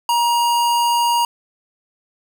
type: tone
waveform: square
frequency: 947 Hz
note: A#5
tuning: 27 cents sharp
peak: -15 dBFS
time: 0.09-1.25 s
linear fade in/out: 2 ms
effects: none